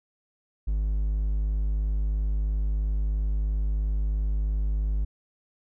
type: tone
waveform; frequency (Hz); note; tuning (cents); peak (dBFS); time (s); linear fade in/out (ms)
triangle; 51.5; G#1; -14; -21; 0.67-5.05; 10
effects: none